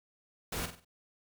pink noise with echo, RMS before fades -36 dBFS, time 0.52-0.66 s, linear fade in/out 5 ms, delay 47 ms, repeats 4, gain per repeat -8 dB, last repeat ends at 0.848 s, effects none

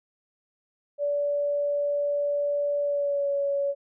sine tone with pitch glide, 577 to 562.8 Hz, D5 to C#5, -31 to +26 cents, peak -23 dBFS, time 0.98-3.75 s, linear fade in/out 50 ms, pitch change -43 cents, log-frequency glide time 2.81-3.32 s, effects none

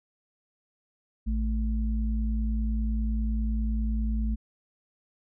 sine tone pair together, 55 / 220 Hz, A1 / A3, 0 / 0 cents, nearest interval 2 octaves, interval 2400 cents, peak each -25 / -32 dBFS, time 1.26-4.36 s, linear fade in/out 20 ms, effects none

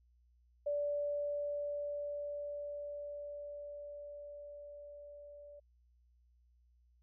sine tone with level ramp, 581 Hz, D5, 19 cents flat, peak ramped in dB -32 to -51 dBFS, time 0.66-5.6 s, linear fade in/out 10 ms, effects added 60 Hz sine -66 dBFS peak until 7.02 s

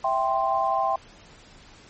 sine chord, C major, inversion first, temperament equal, 659.3 / 784 / 1046.5 Hz, E5 / G5 / C6, 0 / 0 / 0 cents, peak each -27 / -24 / -25 dBFS, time 0.04-0.96 s, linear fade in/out 5 ms, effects pink hiss -50 dBFS RMS until 1.89 s + MP3 32 kbps

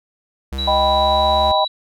square tone with pitch glide, 67 to 71.81 Hz, C2 to D2, +42 to -38 cents, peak -24 dBFS, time 0.52-1.52 s, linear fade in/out 5 ms, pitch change +120 cents, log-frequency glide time 0.68-1.27 s
sine tone, 3911 Hz, B7, 18 cents flat, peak -21 dBFS, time 0.58-1.68 s, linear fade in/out 10 ms
sine chord, Eb augmented, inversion none, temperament equal, 622.3 / 784 / 987.8 Hz, Eb5 / G5 / B5, 0 / 0 / 0 cents, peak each -18 dBFS, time 0.67-1.65 s, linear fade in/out 10 ms
effects none

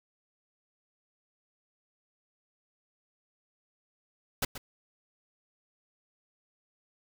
pink noise with echo, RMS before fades -29 dBFS, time 4.42-4.45 s, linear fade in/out 5 ms, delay 130 ms, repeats 1, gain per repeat -12 dB, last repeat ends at 4.58 s, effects none

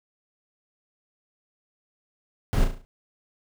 brown noise with echo, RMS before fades -20 dBFS, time 2.53-2.64 s, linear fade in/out 0 ms, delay 35 ms, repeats 6, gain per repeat -6 dB, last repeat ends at 2.85 s, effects none

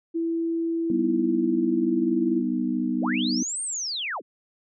sine tone, 331.5 Hz, E4, 10 cents sharp, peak -23 dBFS, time 0.14-2.42 s, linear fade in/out 20 ms
sine chord, G augmented, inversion none, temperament equal with one note detuned, 193.3 / 246.9 / 311.1 Hz, G3 / B3 / D#4, -24 / 0 / 0 cents, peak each -30 / -25 / -28 dBFS, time 0.9-3.43 s, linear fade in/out 2 ms
sine linear two-way sweep, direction up then down, 151.3 to 8870 to 151.3 Hz, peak -27 dBFS, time 3-4.22 s, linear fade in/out 50 ms, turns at 3.62 s
effects none

